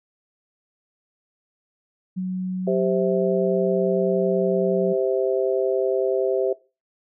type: tone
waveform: sine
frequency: 185 Hz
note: F#3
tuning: in tune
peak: -23 dBFS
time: 2.16-4.94 s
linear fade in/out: 20 ms
type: harmonic tone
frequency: 130.7 Hz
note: C3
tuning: 1 cent flat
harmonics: 3 / 4 / 5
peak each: -22 / -24 / -26 dBFS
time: 2.67-6.53 s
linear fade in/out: 5 ms
effects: noise-tail reverb RT60 0.3 s tail -20 dB re dry